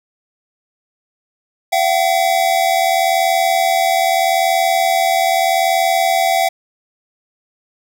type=tone pair together; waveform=square; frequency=680.2 / 761 Hz; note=F5 / F#5; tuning=-46 / +48 cents; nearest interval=major second; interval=194 cents; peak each=-16 dBFS; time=1.72-6.49 s; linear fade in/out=10 ms; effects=none